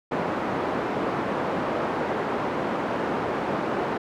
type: band-pass noise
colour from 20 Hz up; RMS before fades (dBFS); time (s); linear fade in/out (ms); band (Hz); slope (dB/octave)
pink; -27; 0.11-3.98; 10; 250 to 1200; 12
effects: none